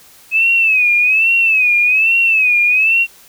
sine tone with vibrato, 2571 Hz, E7, 44 cents flat, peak -9 dBFS, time 0.31-3.07 s, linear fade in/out 50 ms, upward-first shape sine, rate 1.2 Hz, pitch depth 110 cents each way, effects white hiss -44 dBFS RMS until 3.28 s

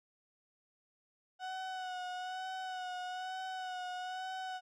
35% pulse tone with vibrato, 740 Hz, F#5, in tune, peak -37 dBFS, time 1.39-4.61 s, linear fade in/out 50 ms, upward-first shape sine, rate 1.1 Hz, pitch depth 30 cents each way, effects low-pass 5000 Hz 12 dB/octave

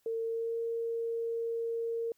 sine tone with pitch glide, 454.1 to 460.7 Hz, A#4 to A#4, -45 to -20 cents, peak -31 dBFS, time 0.06-2.12 s, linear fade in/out 2 ms, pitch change +25 cents, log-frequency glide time 0.22-0.58 s, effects white hiss -73 dBFS RMS until 2.17 s

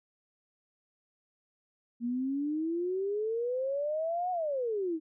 sine exponential two-way sweep, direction up then down, 233.1 to 740 to 306.7 Hz, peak -29 dBFS, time 2-5 s, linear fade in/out 50 ms, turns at 4.31 s, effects none

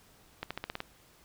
accelerating click train, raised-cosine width 0.3 ms, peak -19 dBFS, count 7, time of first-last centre 0.43-0.804 s, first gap 76 ms, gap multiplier 0.92, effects pink hiss -61 dBFS RMS until 1.24 s

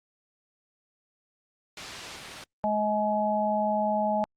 white noise, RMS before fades -36 dBFS, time 1.77-2.44 s, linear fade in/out 2 ms
harmonic tone, 211.3 Hz, G#3, 30 cents sharp, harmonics 1 / 3 / 4, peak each -30 / -27 / -27 dBFS, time 2.64-4.24 s, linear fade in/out 0 ms
effects low-pass 5000 Hz 12 dB/octave + Opus 48 kbps

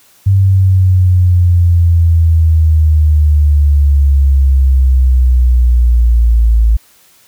sine exponential sweep, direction down, 98 to 55 Hz, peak -5 dBFS, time 0.26-6.77 s, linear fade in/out 10 ms, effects white hiss -47 dBFS RMS until 7.27 s

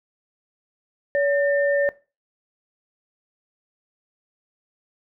sine tone pair together, 567.6 / 1802 Hz, C#5 / A6, +41 / +41 cents, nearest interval octave + minor sixth, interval 2000 cents, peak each -18 / -26 dBFS, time 1.15-1.89 s, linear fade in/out 0 ms, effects noise-tail reverb RT60 0.3 s tail -19 dB re dry

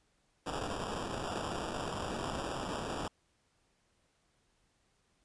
blue noise with sample-and-hold, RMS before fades -38 dBFS, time 0.46-3.08 s, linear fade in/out 5 ms, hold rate 2100 Hz, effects pink hiss -74 dBFS RMS until 5.24 s + resampled to 22050 Hz

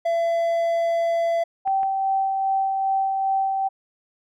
triangle tone, 673 Hz, E5, 36 cents sharp, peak -17 dBFS, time 0.05-1.44 s, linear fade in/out 10 ms
sine tone with tremolo, 775 Hz, G5, 20 cents flat, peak -18 dBFS, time 1.65-3.69 s, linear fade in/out 20 ms, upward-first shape sine, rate 2.5 Hz, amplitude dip 30%
clicks, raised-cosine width 0.5 ms, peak -25 dBFS, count 2, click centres 1.676 / 1.832 s
effects none

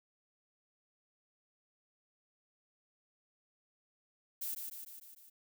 violet noise with echo, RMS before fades -39 dBFS, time 4.41-4.55 s, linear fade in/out 10 ms, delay 150 ms, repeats 5, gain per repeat -4 dB, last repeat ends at 5.3 s, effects none

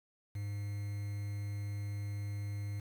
triangle tone with quantisation, 102 Hz, G#2, 31 cents flat, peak -34 dBFS, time 0.35-2.8 s, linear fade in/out 5 ms, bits 9, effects none

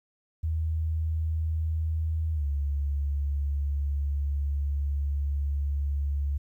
sine tone with pitch glide, 79.7 to 71 Hz, D#2 to C#2, +42 to +42 cents, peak -25 dBFS, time 0.43-6.38 s, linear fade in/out 10 ms, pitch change -200 cents, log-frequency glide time 2.33-2.45 s, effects 11-bit

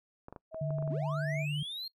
clicks, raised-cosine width 1 ms, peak -31 dBFS, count 8, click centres 0.284 / 0.326 / 0.362 / 0.545 / 0.706 / 0.785 / 0.825 / 0.877 s
sine tone with pitch glide, 643 to 649 Hz, E5 to E5, -43 to -27 cents, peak -37 dBFS, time 0.51-1.46 s, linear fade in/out 50 ms, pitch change +16 cents, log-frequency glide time 0.95-1.04 s
sine tone with vibrato, 147.9 Hz, D3, 13 cents sharp, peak -31 dBFS, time 0.61-1.63 s, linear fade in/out 5 ms, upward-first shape sine, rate 18 Hz, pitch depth 26 cents each way
triangle linear sweep, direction up, 216.5 to 4280 Hz, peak -36 dBFS, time 0.9-1.88 s, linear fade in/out 5 ms
effects noise-tail reverb RT60 0.1 s tail -23 dB re dry

